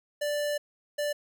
square tone bursts at uneven times, 587.3 Hz, D5, in tune, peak -28 dBFS, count 2, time 0.21-0.58 / 0.98-1.13 s, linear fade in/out 10 ms, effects none

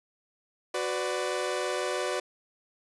sawtooth chord, B minor, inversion second, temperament equal with one note detuned, 370 / 501.1 / 587.3 Hz, F#4 / B4 / D5, 0 / +25 / 0 cents, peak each -29 dBFS, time 0.74-2.2 s, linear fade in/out 5 ms, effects resampled to 24000 Hz

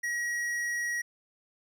sine tone with tanh clipping, 1906 Hz, A#6, 38 cents sharp, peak -31 dBFS, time 0.03-1.02 s, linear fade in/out 10 ms, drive 13 dB, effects none

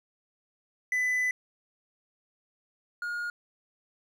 triangle tone pair in turn, 2000 / 1429.4 Hz, B6 / F6, +21 / +40 cents, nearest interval tritone, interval 581 cents, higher first, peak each -23 / -29 dBFS, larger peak first, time 0.92-1.31 / 3.02-3.3 s, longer first, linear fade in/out 2 ms, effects none

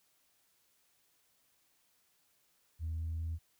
sine tone with pitch steps, 80.7 / 81.21 / 81.73 Hz, E2 / E2 / E2, -36 / -25 / -14 cents, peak -33 dBFS, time 2.79-3.39 s, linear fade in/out 50 ms, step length 200 ms, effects tanh soft clip ceiling -32 dBFS + white hiss -73 dBFS RMS until 3.59 s

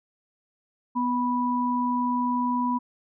sine tone pair together, 247.1 / 983.6 Hz, B3 / B5, +1 / -7 cents, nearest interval 2 octaves, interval 2392 cents, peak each -25 dBFS, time 0.95-2.79 s, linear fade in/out 20 ms, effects none

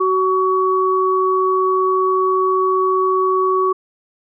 sine tone pair together, 375.6 / 1126.3 Hz, F#4 / C#6, +26 / +27 cents, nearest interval octave + perfect fifth, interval 1901 cents, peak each -16 dBFS, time 0-3.73 s, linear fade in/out 10 ms, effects none

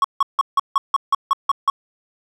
triangle tone bursts, 1106 Hz, C#6, 4 cents flat, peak -10 dBFS, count 10, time 0.02-1.7 s, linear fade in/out 2 ms, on 24 ms, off 160 ms, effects none

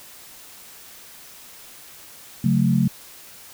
sine chord, F# minor, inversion second, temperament equal with one note detuned, 138.59 / 182.24 / 220 Hz, C#3 / F#3 / A3, 0 / -26 / 0 cents, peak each -20 dBFS, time 2.44-2.88 s, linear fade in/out 5 ms, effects white hiss -44 dBFS RMS until 3.53 s

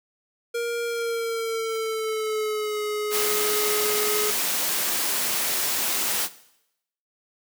square tone with pitch glide, 470 to 421.1 Hz, A#4 to G#4, +14 to +24 cents, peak -25 dBFS, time 0.54-4.31 s, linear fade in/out 10 ms, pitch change -190 cents, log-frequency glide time 0.84-2.81 s
white noise, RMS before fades -25 dBFS, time 3.1-6.29 s, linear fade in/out 50 ms
effects noise-tail reverb RT60 0.8 s tail -17 dB re dry + high-pass 200 Hz 12 dB/octave

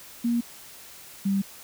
sine tone pair in turn, 236.2 / 196.4 Hz, A#3 / G3, +23 / +4 cents, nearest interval minor third, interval 319 cents, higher first, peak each -21 dBFS, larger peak neither, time 0.24-0.41 / 1.25-1.42 s, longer neither, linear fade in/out 10 ms, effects white hiss -46 dBFS RMS until 1.63 s

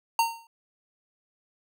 square tone with exponential decay, 919 Hz, A#5, 25 cents flat, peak -18 dBFS, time 0.19-0.47 s, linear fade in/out 2 ms, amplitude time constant 60 ms, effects none

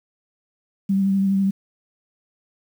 sine tone with vibrato, 194.9 Hz, G3, 10 cents flat, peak -16 dBFS, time 0.89-1.51 s, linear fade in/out 10 ms, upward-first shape triangle, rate 12 Hz, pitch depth 25 cents each way, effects 8-bit

